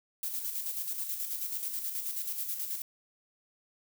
violet noise with tremolo, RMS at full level -34 dBFS, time 0.23-2.82 s, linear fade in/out 2 ms, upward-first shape square, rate 9.3 Hz, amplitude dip 45%, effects none

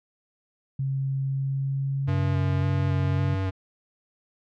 sine tone with pitch glide, 135.5 to 138.59 Hz, C#3 to C#3, -39 to 0 cents, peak -24 dBFS, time 0.79-3.35 s, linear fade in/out 5 ms, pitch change +39 cents, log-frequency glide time 1.23-2.55 s
square tone with vibrato, 94.8 Hz, F#2, 43 cents sharp, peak -25 dBFS, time 2.07-3.51 s, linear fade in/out 20 ms, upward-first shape square, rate 1.8 Hz, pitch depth 14 cents each way
effects low-pass 3000 Hz 12 dB/octave

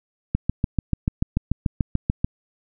click train, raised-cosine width 5 ms, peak -7 dBFS, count 14, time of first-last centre 0.35-2.245 s, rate 6.86 Hz, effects none

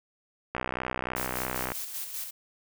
click train, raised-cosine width 0.5 ms, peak -15 dBFS, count 75, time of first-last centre 0.55-1.719 s, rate 63.3 Hz
blue noise with tremolo, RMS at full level -35 dBFS, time 1.16-2.31 s, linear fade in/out 10 ms, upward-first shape square, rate 5.1 Hz, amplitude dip 45%
effects none

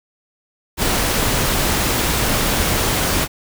pink noise, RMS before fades -18 dBFS, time 0.77-3.28 s, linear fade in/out 50 ms, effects none

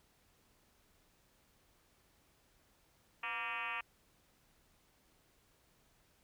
sine tone with frequency modulation, 1835 Hz, A#6, 28 cents flat, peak -37 dBFS, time 3.23-3.81 s, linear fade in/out 5 ms, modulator 223 Hz, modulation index 4.3, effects pink hiss -71 dBFS RMS until 6.23 s

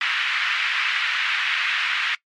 white band-pass noise, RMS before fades -23 dBFS, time 0.01-2.15 s, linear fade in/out 2 ms, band 1400 to 2800 Hz, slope 24 dB/octave, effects noise-tail reverb RT60 0.1 s tail -20 dB re dry + MP3 64 kbps

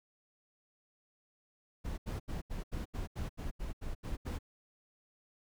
brown noise bursts, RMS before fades -38 dBFS, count 12, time 1.84-4.389 s, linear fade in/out 20 ms, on 140 ms, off 79 ms, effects none

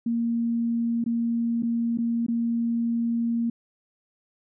sine tone with dropouts, 232.9 Hz, A#3, 1 cent flat, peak -22 dBFS, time 0.06-3.5 s, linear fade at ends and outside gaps 5 ms, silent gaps 1.041-1.061 / 1.624-1.631 / 1.975-1.985 / 2.265-2.283 s, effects none

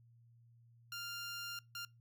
15% pulse tone bursts at uneven times, 1396.9 Hz, F6, in tune, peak -36 dBFS, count 2, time 0.92-1.59 / 1.75-1.85 s, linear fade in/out 2 ms, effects noise-tail reverb RT60 0.2 s tail -23 dB re dry + added 117 Hz sine -62 dBFS peak until 2 s

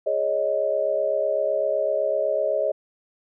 sine chord, Ab suspended fourth, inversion none, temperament equal, 415.3 / 554.4 / 622.3 Hz, Ab4 / Db5 / Eb5, 0 / 0 / 0 cents, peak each -29 / -24 / -23 dBFS, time 0.06-2.72 s, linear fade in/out 10 ms, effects none

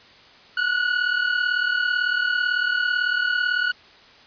40% pulse tone pair together, 1442 / 1480 Hz, F#6 / F#6, -45 / 0 cents, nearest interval unison, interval 45 cents, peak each -23 / -21 dBFS, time 0.57-3.72 s, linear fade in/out 5 ms, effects white hiss -49 dBFS RMS until 4.26 s + resampled to 11025 Hz

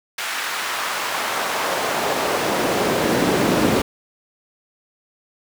brown noise with high-pass filter sweep, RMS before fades -21 dBFS, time 0.18-3.82 s, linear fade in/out 5 ms, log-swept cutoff 1700 to 220 Hz, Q 1, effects none

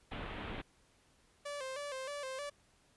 pink low-pass noise, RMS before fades -43 dBFS, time 0.11-0.62 s, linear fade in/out 10 ms, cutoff 3500 Hz, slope 48 dB/octave
sawtooth tone with vibrato, 551 Hz, C#5, 11 cents flat, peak -36 dBFS, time 1.45-2.5 s, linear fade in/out 10 ms, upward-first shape square, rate 3.2 Hz, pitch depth 83 cents each way
effects pink hiss -69 dBFS RMS until 2.96 s + resampled to 24000 Hz

